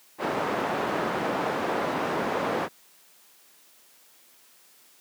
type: low-pass noise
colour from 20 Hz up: white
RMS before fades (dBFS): -27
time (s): 0.18-2.69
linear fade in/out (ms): 50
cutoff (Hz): 960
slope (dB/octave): 12
effects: white hiss -57 dBFS RMS until 5 s + high-pass 200 Hz 12 dB/octave